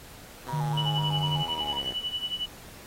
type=linear sweep; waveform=5% pulse; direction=down; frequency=127.9 to 61.74 Hz; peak=-29 dBFS; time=0.47-1.93 s; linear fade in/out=0 ms
type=tone with vibrato; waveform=sine; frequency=891 Hz; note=A5; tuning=22 cents sharp; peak=-33 dBFS; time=0.48-1.79 s; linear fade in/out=10 ms; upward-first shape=square; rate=4 Hz; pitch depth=120 cents each way
type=tone; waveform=sine; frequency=150 Hz; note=D3; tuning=37 cents sharp; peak=-26 dBFS; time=0.52-1.44 s; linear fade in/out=20 ms
type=tone with tremolo; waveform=sine; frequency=2962 Hz; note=F#7; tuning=1 cent sharp; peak=-26 dBFS; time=0.77-2.46 s; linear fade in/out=5 ms; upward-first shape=sine; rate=11 Hz; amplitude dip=80%
effects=pink hiss -48 dBFS RMS until 2.86 s + AAC 48 kbps